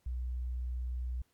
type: tone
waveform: sine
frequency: 61.74 Hz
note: B1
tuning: in tune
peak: -33 dBFS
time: 0.06-1.22 s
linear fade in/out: 5 ms
effects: pink hiss -74 dBFS RMS until 1.33 s + MP3 96 kbps